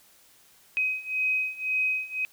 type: beating tone pair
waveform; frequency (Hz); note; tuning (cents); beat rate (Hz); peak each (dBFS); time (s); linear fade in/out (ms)
sine; 2523 / 2524.9; D#7 / D#7; +23 / +25; 1.9; -29 / -27; 0.77-2.25; 0
effects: white hiss -58 dBFS RMS until 2.32 s